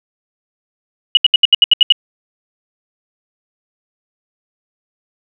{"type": "tone bursts", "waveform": "sine", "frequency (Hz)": 2913, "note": "F#7", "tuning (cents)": -28, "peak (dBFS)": -3, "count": 9, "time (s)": [1.15, 1.923], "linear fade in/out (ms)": 2, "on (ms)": 21, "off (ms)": 73, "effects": []}